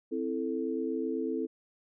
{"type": "chord", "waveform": "sine", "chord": "A minor", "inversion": "first", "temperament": "equal", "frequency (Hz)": [261.6, 329.6, 440], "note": ["C4", "E4", "A4"], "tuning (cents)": [0, 0, 0], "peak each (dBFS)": -34, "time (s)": [0.11, 1.47], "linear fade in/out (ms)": 20, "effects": []}